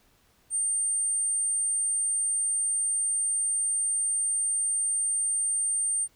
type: tone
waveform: sine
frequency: 8800 Hz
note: C#9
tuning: 14 cents flat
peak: -24 dBFS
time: 0.5-6.08 s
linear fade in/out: 50 ms
effects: pink hiss -64 dBFS RMS until 6.15 s